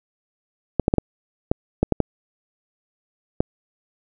clicks, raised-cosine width 2 ms, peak -3 dBFS, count 9, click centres 0.797 / 0.881 / 0.939 / 0.983 / 1.515 / 1.83 / 1.923 / 2.003 / 3.405 s, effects none

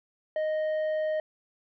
sine tone with tanh clipping, 621 Hz, D#5, 3 cents flat, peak -27 dBFS, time 0.36-1.2 s, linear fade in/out 2 ms, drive 6 dB, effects none

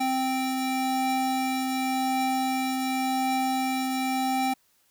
square tone pair together, 261.6 / 783.9 Hz, C4 / G5, 0 / 0 cents, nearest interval octave + perfect fifth, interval 1900 cents, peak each -28 dBFS, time 0-4.54 s, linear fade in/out 10 ms, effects white hiss -66 dBFS RMS until 4.9 s

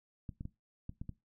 clicks, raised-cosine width 5 ms, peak -29 dBFS, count 6, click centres 0.292 / 0.409 / 0.454 / 0.894 / 1.015 / 1.093 s, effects noise-tail reverb RT60 0.2 s tail -18 dB re dry

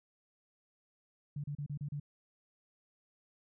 sine tone bursts, 145 Hz, D3, 22 cents flat, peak -36 dBFS, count 6, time 1.36-1.999 s, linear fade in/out 5 ms, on 79 ms, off 33 ms, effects none

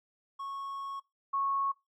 triangle / sine tone pair in turn, 1101 / 1101 Hz, C#6 / C#6, -12 / -12 cents, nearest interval unison, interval 0 cents, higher neither, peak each -35 / -28 dBFS, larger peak second, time 0.39-1 / 1.33-1.72 s, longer first, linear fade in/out 10 ms, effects noise-tail reverb RT60 0.2 s tail -21 dB re dry + AAC 64 kbps

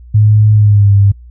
sine tone with pitch glide, 106.5 to 99.94 Hz, G#2 to G2, +44 to +34 cents, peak -4 dBFS, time 0.14-1.12 s, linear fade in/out 10 ms, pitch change -110 cents, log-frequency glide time 0.54-0.93 s, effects noise-tail reverb RT60 0.1 s tail -25 dB re dry + added 60 Hz sine -32 dBFS peak until 1.3 s

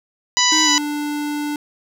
harmonic tone, 989 Hz, B5, 2 cents sharp, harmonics 1 / 2 / 3 / 4 / 5 / 6 / 7, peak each -21 / -21 / -21 / -21 / -21 / -21 / -21 dBFS, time 0.37-0.78 s, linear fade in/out 0 ms
square tone with pitch glide, 311.7 to 294.7 Hz, D#4 to D4, +3 to +6 cents, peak -22 dBFS, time 0.52-1.56 s, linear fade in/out 2 ms, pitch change -97 cents, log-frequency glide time 0.64-0.7 s
effects none

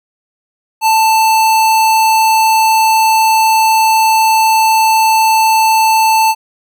square tone, 884 Hz, A5, 8 cents sharp, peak -8 dBFS, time 0.81-6.35 s, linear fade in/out 50 ms, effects none

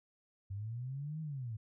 sine linear two-way sweep, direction up then down, 94.7 to 160 to 104.4 Hz, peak -38 dBFS, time 0.5-1.57 s, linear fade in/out 10 ms, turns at 1.21 s, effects none

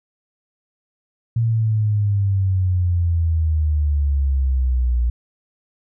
sine exponential sweep, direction down, 116.54 to 58.9 Hz, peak -15 dBFS, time 1.36-5.1 s, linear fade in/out 5 ms, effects none

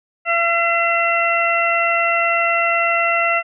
harmonic tone, 678 Hz, E5, 49 cents sharp, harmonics 1 / 2 / 3 / 4, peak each -20 / -20 / -20 / -20 dBFS, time 0.25-3.43 s, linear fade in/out 50 ms, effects none

